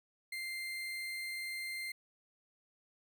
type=tone; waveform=35% pulse; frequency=2093 Hz; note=C7; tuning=in tune; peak=-37 dBFS; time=0.32-1.92 s; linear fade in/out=5 ms; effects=none